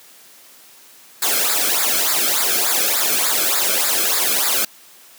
white noise with flanger, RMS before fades -18 dBFS, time 1.22-4.65 s, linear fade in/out 5 ms, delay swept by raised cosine 0.33 to 1.09 ms, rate 3.4 Hz, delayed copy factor -0.85, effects white hiss -46 dBFS RMS until 5.18 s + high-pass 200 Hz 12 dB/octave

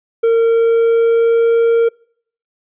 triangle tone with pitch glide, 458.1 to 462.1 Hz, A#4 to A#4, -30 to -15 cents, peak -7 dBFS, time 0.23-1.89 s, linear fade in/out 10 ms, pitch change +15 cents, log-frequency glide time 0.39-1.53 s, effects noise-tail reverb RT60 0.6 s tail -26 dB re dry + resampled to 8000 Hz

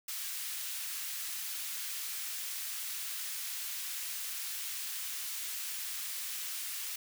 white high-pass noise, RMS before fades -39 dBFS, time 0.08-6.96 s, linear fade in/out 5 ms, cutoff 1700 Hz, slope 12 dB/octave, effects none

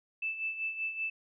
sine tone with tremolo, 2637 Hz, E7, in tune, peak -30 dBFS, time 0.22-1.1 s, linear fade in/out 5 ms, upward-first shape sine, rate 5.2 Hz, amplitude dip 65%, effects none

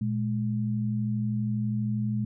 sine tone pair together, 118.2 / 210.6 Hz, A#2 / G#3, +24 / +24 cents, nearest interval minor seventh, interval 1000 cents, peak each -28 dBFS, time 0.01-2.25 s, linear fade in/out 5 ms, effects none

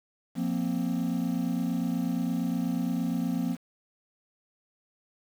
triangle chord, F suspended fourth, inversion none, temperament equal, 174.61 / 233.1 / 261.6 Hz, F3 / Bb3 / C4, 0 / 0 / 0 cents, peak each -28 dBFS, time 0.35-3.57 s, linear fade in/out 50 ms, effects tanh soft clip ceiling -18 dBFS + 8-bit

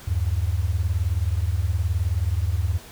sine beating tone pair, 77.4 / 96.4 Hz, D#2 / G2, -9 / -28 cents, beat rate 19 Hz, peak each -23 dBFS, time 0.07-2.79 s, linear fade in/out 10 ms, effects pink hiss -44 dBFS RMS until 2.91 s

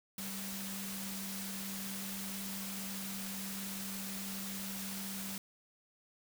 sine tone in noise, 194.9 Hz, G3, 10 cents flat, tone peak -43 dBFS, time 0.18-5.38 s, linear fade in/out 2 ms, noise white, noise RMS -43 dBFS, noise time 0.18-5.38 s, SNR -3 dB, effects none

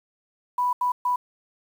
sine tone bursts at uneven times, 987.8 Hz, B5, in tune, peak -20 dBFS, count 3, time 0.58-0.73 / 0.81-0.92 / 1.05-1.16 s, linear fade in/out 5 ms, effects 8-bit

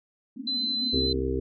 white band-pass noise, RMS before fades -36 dBFS, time 0.36-1.21 s, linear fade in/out 5 ms, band 230 to 270 Hz, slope 96 dB/octave
sine tone, 4048 Hz, B7, 42 cents sharp, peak -25 dBFS, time 0.47-1.13 s, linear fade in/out 5 ms
harmonic tone, 65.41 Hz, C2, in tune, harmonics 1 / 2 / 4 / 5 / 6 / 7, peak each -30 / -35 / -32 / -35 / -29 / -33 dBFS, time 0.93-1.4 s, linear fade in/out 5 ms
effects MP3 48 kbps

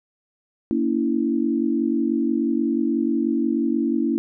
sine chord, A# diminished, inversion none, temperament equal with one note detuned, 233.1 / 283.5 / 329.6 Hz, A#3 / C#4 / E4, 0 / +39 / 0 cents, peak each -23 dBFS, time 0.71-4.18 s, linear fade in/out 0 ms, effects none

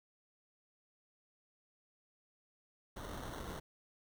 pink noise with sample-and-hold, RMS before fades -45 dBFS, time 2.96-3.6 s, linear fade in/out 10 ms, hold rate 2450 Hz, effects none

